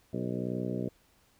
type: harmonic tone with a mistuned harmonic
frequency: 61.74 Hz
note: B1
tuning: in tune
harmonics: 2 / 3 / 4 / 5 / 6 / 7 / 8 / 9 / 10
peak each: -38 / -36 / -37 / -41 / -39 / -42 / -45 / -46 / -45 dBFS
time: 0.13-0.89 s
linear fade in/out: 5 ms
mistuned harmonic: 8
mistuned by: -20 cents
effects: pink hiss -66 dBFS RMS until 1.39 s